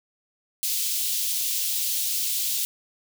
white high-pass noise, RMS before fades -26 dBFS, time 0.63-2.65 s, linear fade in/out 0 ms, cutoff 3000 Hz, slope 24 dB/octave, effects none

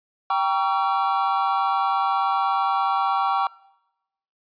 triangle chord, G diminished seventh, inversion none, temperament just, 784 / 940.8 / 1128.9 / 1354.7 Hz, G5 / Bb5 / Db6 / Fb6, 0 / +16 / +31 / +47 cents, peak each -21 / -25 / -22 / -26 dBFS, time 0.3-3.47 s, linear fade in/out 2 ms, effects noise-tail reverb RT60 0.9 s tail -22 dB re dry + resampled to 11025 Hz

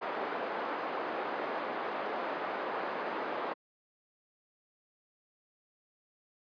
pink band-pass noise, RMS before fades -36 dBFS, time 0.01-3.54 s, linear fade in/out 20 ms, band 450 to 1300 Hz, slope 12 dB/octave, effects high-pass 200 Hz 12 dB/octave + resampled to 11025 Hz

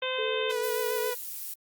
harmonic tone, 515 Hz, C5, 28 cents flat, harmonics 1 / 2 / 3 / 4 / 5 / 6 / 7, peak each -32 / -37 / -38 / -41 / -36 / -37 / -37 dBFS, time 0.02-0.52 s, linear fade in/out 5 ms
sine tone with pitch glide, 440 to 437.2 Hz, A4 to A4, 0 to -11 cents, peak -30 dBFS, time 0.18-1.11 s, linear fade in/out 10 ms, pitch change -11 cents, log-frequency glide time 0.32-0.76 s
sawtooth tone with vibrato, 493.9 Hz, B4, in tune, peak -26 dBFS, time 0.49-1.15 s, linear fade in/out 20 ms, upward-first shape sine, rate 7.3 Hz, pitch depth 29 cents each way
violet noise, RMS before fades -37 dBFS, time 0.63-1.54 s, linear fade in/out 5 ms
effects Opus 32 kbps

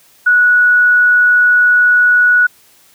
sine tone, 1467 Hz, F#6, 15 cents flat, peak -6 dBFS, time 0.26-2.47 s, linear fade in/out 10 ms, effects white hiss -48 dBFS RMS until 2.94 s + high-pass 60 Hz 12 dB/octave

